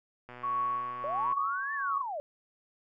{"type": "click train", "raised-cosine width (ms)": 0.5, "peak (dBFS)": -31, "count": 128, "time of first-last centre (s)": [0.29, 1.323], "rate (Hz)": 123}
{"type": "tone with tremolo", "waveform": "sine", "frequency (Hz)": 1114, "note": "C#6", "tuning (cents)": 8, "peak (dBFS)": -27, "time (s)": [0.43, 2.02], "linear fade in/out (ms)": 10, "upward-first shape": "sine", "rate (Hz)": 1.4, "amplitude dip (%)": 65}
{"type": "linear two-way sweep", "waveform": "sine", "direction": "up then down", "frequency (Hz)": [554.4, 1800, 554.4], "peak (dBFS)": -33, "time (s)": [1.04, 2.2], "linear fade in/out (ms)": 0, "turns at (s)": 1.74}
{"effects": []}